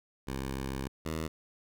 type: tone pair in turn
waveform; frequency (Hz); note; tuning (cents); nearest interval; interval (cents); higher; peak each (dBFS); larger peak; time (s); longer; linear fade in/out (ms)
10% pulse; 66.8 / 79.51; C2 / D#2; +36 / +38; minor third; 302; second; -26 / -25; second; 0.27-0.88 / 1.05-1.28; first; 10
effects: none